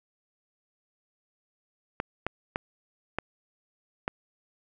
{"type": "clicks", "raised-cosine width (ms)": 0.5, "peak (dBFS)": -13, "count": 5, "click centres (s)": [2.001, 2.266, 2.559, 3.186, 4.079], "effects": []}